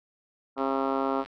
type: harmonic tone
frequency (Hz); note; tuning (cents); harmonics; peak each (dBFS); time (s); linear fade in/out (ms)
135.3; C#3; -42; 2 / 3 / 4 / 5 / 6 / 7 / 8 / 9 / 10; -30 / -32 / -33 / -34 / -35 / -35 / -36 / -37 / -37; 0.56-1.25; 50
type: click train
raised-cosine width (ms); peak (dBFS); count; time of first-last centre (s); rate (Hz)
0.3; -29; 69; 0.58-1.26; 100
effects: none